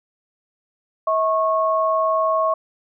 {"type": "tone pair together", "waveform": "sine", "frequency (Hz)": [643, 1095.5], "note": ["E5", "C#6"], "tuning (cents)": [-43, -21], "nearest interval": "major sixth", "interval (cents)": 922, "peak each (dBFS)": -19, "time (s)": [1.07, 2.54], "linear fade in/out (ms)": 5, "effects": []}